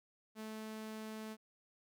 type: tone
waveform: sawtooth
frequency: 218 Hz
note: A3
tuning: 16 cents flat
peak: -40 dBFS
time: 0.35-1.37 s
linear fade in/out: 50 ms
effects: none

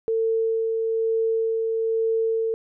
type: tone with tremolo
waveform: sine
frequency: 450 Hz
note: A4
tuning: 39 cents sharp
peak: -19 dBFS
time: 0.08-2.54 s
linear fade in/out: 0 ms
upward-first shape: sine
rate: 1.1 Hz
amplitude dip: 25%
effects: none

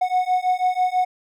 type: beating tone pair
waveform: triangle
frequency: 731 / 737.1 Hz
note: F#5 / F#5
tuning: -21 / -7 cents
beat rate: 6.1 Hz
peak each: -19 dBFS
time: 0.01-1.05 s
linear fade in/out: 10 ms
effects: none

